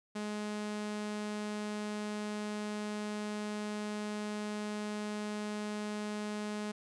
sawtooth tone, 210 Hz, G#3, 19 cents sharp, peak -32 dBFS, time 0.15-6.72 s, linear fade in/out 10 ms, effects resampled to 22050 Hz

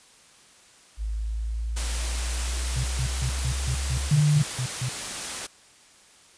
sine linear sweep, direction up, 52.8 to 69.3 Hz, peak -26 dBFS, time 0.97-4.12 s, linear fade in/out 50 ms
white noise, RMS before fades -32 dBFS, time 1.76-5.47 s, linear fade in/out 10 ms
sine tone bursts, 126.9 Hz, B2, 47 cents sharp, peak -25 dBFS, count 10, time 2.76-4.89 s, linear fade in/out 5 ms, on 78 ms, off 150 ms
sine tone, 149 Hz, D3, 25 cents sharp, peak -17 dBFS, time 4.11-4.42 s, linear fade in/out 5 ms
effects white hiss -54 dBFS RMS until 6.37 s + resampled to 22050 Hz

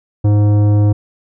sine tone with tanh clipping, 103.83 Hz, G#2, in tune, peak -10 dBFS, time 0.24-0.93 s, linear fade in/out 10 ms, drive 13 dB, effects none

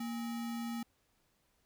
sine tone with sample-and-hold, 233.1 Hz, A#3, in tune, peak -36 dBFS, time 0-0.83 s, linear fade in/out 5 ms, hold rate 1050 Hz, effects pink hiss -75 dBFS RMS until 1.65 s

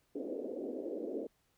white band-pass noise, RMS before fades -40 dBFS, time 0.15-1.27 s, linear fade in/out 5 ms, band 250 to 540 Hz, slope 48 dB/octave, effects pink hiss -75 dBFS RMS until 1.57 s

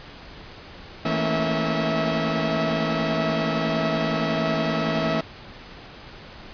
sawtooth tone cluster, 162.4 / 220.5 / 231.2 / 273.9 / 648 Hz, E3 / A3 / A#3 / C#4 / E5, -26 / +4 / -14 / -21 / -30 cents, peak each -23 / -26 / -26 / -26 / -22 dBFS, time 1.05-5.21 s, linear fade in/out 5 ms, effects pink hiss -42 dBFS RMS until 6.53 s + resampled to 11025 Hz

